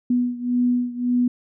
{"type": "beating tone pair", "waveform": "sine", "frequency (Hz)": [245, 246.8], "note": ["B3", "B3"], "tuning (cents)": [-14, -1], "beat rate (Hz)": 1.8, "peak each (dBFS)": [-20, -23], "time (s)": [0.1, 1.28], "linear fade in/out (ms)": 5, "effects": []}